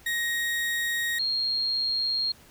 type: tone pair in turn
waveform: 35% pulse / sine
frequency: 1878 / 4239 Hz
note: A#6 / C8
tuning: +12 / +22 cents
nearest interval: octave + major second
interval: 1410 cents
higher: second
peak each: -24 dBFS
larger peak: neither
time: 0.06-1.19 / 1.19-2.32 s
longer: neither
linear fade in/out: 5 ms
effects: pink hiss -54 dBFS RMS until 2.5 s